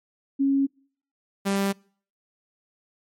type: tone pair in turn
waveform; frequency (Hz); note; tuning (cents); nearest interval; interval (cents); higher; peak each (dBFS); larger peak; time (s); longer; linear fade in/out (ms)
sine / sawtooth; 274.6 / 197.29; C#4 / G3; -16 / +11; tritone; 573; first; -18; neither; 0.39-0.67 / 1.45-1.73; neither; 20
effects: noise-tail reverb RT60 0.5 s tail -26 dB re dry + MP3 64 kbps